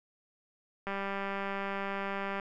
click train, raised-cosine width 0.5 ms, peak -21 dBFS, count 302, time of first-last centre 0.87-2.398 s, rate 197 Hz, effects none

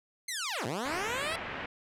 10% pulse linear two-way sweep, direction down then up, 2143 to 105.1 to 679 Hz, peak -24 dBFS, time 0.28-1.36 s, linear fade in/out 5 ms, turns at 0.66 s
white low-pass noise, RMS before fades -39 dBFS, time 0.85-1.66 s, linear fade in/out 5 ms, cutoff 2400 Hz, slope 24 dB/octave
effects low-pass 11000 Hz 12 dB/octave

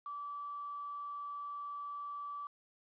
sine tone with quantisation, 1157 Hz, D6, 26 cents flat, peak -40 dBFS, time 0.06-2.47 s, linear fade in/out 2 ms, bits 10, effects resampled to 11025 Hz

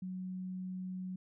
sine tone, 185 Hz, F#3, in tune, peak -38 dBFS, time 0.02-1.16 s, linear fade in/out 5 ms, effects none

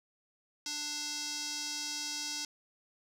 square tone with band-pass filter, 295.9 Hz, D4, 13 cents sharp, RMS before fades -38 dBFS, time 0.66-2.45 s, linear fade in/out 2 ms, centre 5400 Hz, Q 3, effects none

